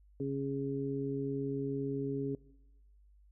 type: harmonic tone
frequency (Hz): 137.8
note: C#3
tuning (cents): -10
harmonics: 1 / 2 / 3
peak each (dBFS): -38 / -36 / -37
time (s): 0.2-2.35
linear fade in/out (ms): 2
effects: noise-tail reverb RT60 1.0 s tail -21 dB re dry + added 50 Hz sine -59 dBFS peak until 3.31 s